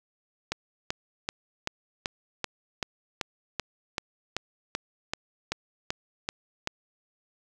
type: click train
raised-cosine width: 0.2 ms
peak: -11 dBFS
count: 17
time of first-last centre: 0.52-6.674 s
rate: 2.6 Hz
effects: none